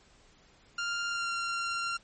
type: tone with pitch glide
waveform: sawtooth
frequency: 1396.9 to 1380.1 Hz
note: F6 to F6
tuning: 0 to -21 cents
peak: -27 dBFS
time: 0.78-1.97 s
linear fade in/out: 5 ms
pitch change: -21 cents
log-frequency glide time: 1.08-1.31 s
effects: pink hiss -61 dBFS RMS until 2.03 s + MP3 32 kbps